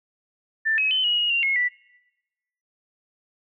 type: tone with pitch steps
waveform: sine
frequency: 1776 / 2552 / 3050 / 2901 / 2882 / 2770 / 2167 / 1966 Hz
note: A6 / D#7 / G7 / F#7 / F#7 / F7 / C#7 / B6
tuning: +16 / +43 / -48 / -35 / -46 / -15 / -40 / -8 cents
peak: -19 dBFS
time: 0.65-1.69 s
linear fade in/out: 20 ms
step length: 130 ms
effects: noise-tail reverb RT60 1.0 s tail -23 dB re dry